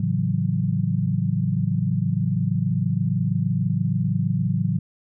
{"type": "chord", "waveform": "sine", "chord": "F# minor seventh", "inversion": "first", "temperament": "equal", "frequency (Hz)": [110, 138.59, 164.81, 185], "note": ["A2", "C#3", "E3", "F#3"], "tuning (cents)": [0, 0, 0, 0], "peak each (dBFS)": -25, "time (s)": [0, 4.79], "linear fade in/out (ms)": 5, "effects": []}